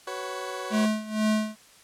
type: chord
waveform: 20% pulse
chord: F# suspended fourth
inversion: none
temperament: equal with one note detuned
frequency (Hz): 375.2 / 493.9 / 554.4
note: F#4 / B4 / C#5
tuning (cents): +24 / 0 / 0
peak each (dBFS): -32 / -32 / -31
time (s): 0.07-0.86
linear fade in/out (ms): 5
type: tone with tremolo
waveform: square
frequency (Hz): 215.4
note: A3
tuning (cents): -37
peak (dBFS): -21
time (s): 0.7-1.56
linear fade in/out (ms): 50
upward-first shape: sine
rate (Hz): 2.1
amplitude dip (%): 85
effects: white hiss -54 dBFS RMS until 1.83 s + low-pass 10000 Hz 12 dB/octave